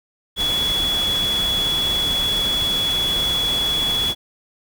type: tone in noise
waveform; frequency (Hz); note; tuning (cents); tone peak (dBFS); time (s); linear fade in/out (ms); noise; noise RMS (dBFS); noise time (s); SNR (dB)
sine; 3381; G#7; +30; -18; 0.36-4.15; 50; pink; -28; 0.36-4.15; +7
effects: none